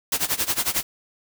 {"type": "noise with tremolo", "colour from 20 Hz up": "white", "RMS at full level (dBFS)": -21, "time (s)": [0.12, 0.83], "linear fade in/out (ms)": 2, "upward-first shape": "sine", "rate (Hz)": 11, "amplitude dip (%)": 90, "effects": []}